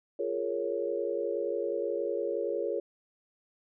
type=chord; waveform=sine; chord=Bb minor seventh; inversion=second; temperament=equal; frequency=349.2 / 415.3 / 466.2 / 554.4 Hz; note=F4 / Ab4 / Bb4 / Db5; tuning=0 / 0 / 0 / 0 cents; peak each=-36 / -34 / -34 / -34 dBFS; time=0.19-2.8 s; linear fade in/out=5 ms; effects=none